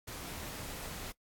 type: noise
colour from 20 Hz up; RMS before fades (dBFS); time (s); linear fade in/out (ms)
pink; -43; 0.07-1.12; 10
effects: noise-tail reverb RT60 0.1 s tail -21 dB re dry + AAC 64 kbps